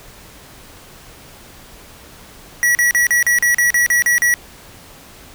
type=tone bursts; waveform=square; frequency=1931 Hz; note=B6; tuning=39 cents flat; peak=-12 dBFS; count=11; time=2.63-4.34 s; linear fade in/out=0 ms; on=120 ms; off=39 ms; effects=pink hiss -41 dBFS RMS until 5.34 s